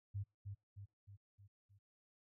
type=tone with echo; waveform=sine; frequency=100 Hz; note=G2; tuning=35 cents sharp; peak=-39 dBFS; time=0.14-0.24 s; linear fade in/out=20 ms; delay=310 ms; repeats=5; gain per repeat=-5 dB; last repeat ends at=1.79 s; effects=noise-tail reverb RT60 0.2 s tail -25 dB re dry